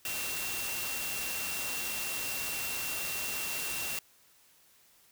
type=tone in noise; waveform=sine; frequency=2732 Hz; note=F7; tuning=39 cents flat; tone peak=-39 dBFS; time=0.05-3.99 s; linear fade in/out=2 ms; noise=white; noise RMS=-36 dBFS; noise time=0.05-3.99 s; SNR=-6 dB; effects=white hiss -63 dBFS RMS until 5.11 s